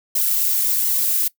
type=noise with flanger; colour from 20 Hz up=violet; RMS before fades=-19 dBFS; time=0.15-1.28 s; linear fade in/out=5 ms; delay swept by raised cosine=0.97 to 4.57 ms; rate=1.4 Hz; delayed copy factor=+0.8; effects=noise-tail reverb RT60 0.1 s tail -20 dB re dry